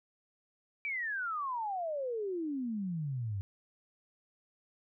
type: exponential sweep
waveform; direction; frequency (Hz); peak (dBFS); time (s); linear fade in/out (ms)
sine; down; 2349 to 94; -33; 0.85-3.41; 0
effects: none